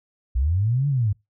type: linear two-way sweep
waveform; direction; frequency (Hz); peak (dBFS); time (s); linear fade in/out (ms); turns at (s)
sine; up then down; 56 to 146.1 to 95.9; -18; 0.35-1.13; 10; 0.88
effects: noise-tail reverb RT60 0.2 s tail -24 dB re dry